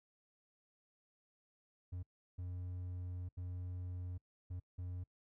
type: tone bursts at uneven times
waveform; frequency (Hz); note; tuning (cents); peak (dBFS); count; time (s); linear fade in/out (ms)
triangle; 89.9; F#2; -49; -39; 5; 1.92-2.03 / 2.38-3.29 / 3.37-4.18 / 4.5-4.6 / 4.78-5.04; 10
effects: noise-tail reverb RT60 0.1 s tail -26 dB re dry